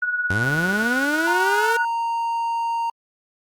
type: tone with tremolo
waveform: sine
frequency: 1464 Hz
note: F#6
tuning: 19 cents flat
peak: -18 dBFS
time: 0.02-1.85 s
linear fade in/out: 5 ms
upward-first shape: sine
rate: 18 Hz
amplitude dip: 55%
type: linear sweep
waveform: sawtooth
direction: up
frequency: 89.4 to 466.2 Hz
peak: -18 dBFS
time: 0.3-1.77 s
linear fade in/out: 5 ms
type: tone with pitch glide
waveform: triangle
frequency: 932.3 to 926.4 Hz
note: A#5 to A#5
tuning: 0 to -11 cents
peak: -19 dBFS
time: 1.27-2.9 s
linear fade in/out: 5 ms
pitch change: -11 cents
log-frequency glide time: 1.63-1.76 s
effects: Opus 32 kbps